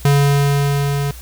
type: tone with level ramp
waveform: square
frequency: 141.7 Hz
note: C#3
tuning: 38 cents sharp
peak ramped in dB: -10 to -18 dBFS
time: 0.05-1.11 s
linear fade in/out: 2 ms
effects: added 60 Hz sine -33 dBFS peak until 1.21 s + white hiss -40 dBFS RMS until 1.21 s